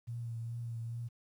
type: tone with vibrato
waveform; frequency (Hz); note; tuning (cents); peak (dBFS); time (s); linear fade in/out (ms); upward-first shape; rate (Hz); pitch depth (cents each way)
sine; 116.54; A#2; 0; -37; 0.07-1.09; 20; triangle; 2.4; 33
effects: 11-bit